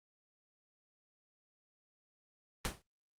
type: noise with exponential decay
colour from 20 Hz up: pink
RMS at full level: -31 dBFS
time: 2.65-2.82 s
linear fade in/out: 0 ms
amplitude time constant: 36 ms
effects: low-pass 11000 Hz 12 dB/octave + Opus 24 kbps